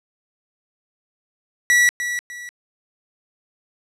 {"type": "tone with echo", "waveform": "45% pulse", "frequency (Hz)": 1943, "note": "B6", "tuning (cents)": -29, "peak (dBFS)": -12, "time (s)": [1.7, 1.89], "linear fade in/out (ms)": 0, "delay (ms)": 300, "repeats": 2, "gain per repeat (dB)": -10, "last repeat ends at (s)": 2.49, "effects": ["low-pass 10000 Hz 12 dB/octave"]}